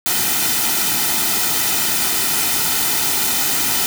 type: noise with comb filter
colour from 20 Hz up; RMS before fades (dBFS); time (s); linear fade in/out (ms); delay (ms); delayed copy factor
white; -18; 0.06-3.86; 0; 1.8; -0.65
effects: none